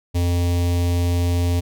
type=tone with notch filter; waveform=square; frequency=87.31 Hz; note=F2; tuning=in tune; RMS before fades=-19 dBFS; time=0.14-1.61 s; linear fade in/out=20 ms; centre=1400 Hz; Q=0.87; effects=none